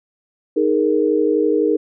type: chord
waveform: sine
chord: D# suspended fourth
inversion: none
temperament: just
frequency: 311.1 / 414.8 / 466.7 Hz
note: D#4 / G#4 / A#4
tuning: 0 / -2 / +2 cents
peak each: -18 dBFS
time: 0.56-1.77 s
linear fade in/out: 10 ms
effects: none